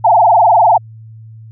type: tone with vibrato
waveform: sine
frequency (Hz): 783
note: G5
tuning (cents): -2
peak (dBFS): -5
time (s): 0.04-0.78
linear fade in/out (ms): 10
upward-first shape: sine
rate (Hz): 20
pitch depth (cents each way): 270
effects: added 111 Hz sine -32 dBFS peak until 1.51 s